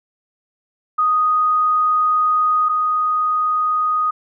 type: tone pair in turn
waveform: sine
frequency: 1244 / 1244 Hz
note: D#6 / D#6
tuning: -1 / -1 cents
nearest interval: unison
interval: 0 cents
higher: neither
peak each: -13 / -15 dBFS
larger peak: first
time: 0.98-2.69 / 2.69-4.11 s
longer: first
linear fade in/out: 10 ms
effects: none